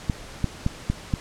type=clicks; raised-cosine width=5 ms; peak=-9 dBFS; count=5; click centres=0.098 / 0.443 / 0.664 / 0.9 / 1.138 s; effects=pink hiss -41 dBFS RMS until 1.2 s + low-pass 8000 Hz 12 dB/octave